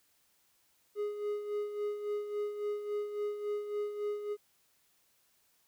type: tone with tremolo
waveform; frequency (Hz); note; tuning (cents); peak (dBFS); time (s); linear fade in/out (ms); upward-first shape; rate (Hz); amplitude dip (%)
triangle; 415.3; G#4; 0; -29; 0.95-4.37; 50; sine; 3.6; 60
effects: white hiss -71 dBFS RMS until 5.67 s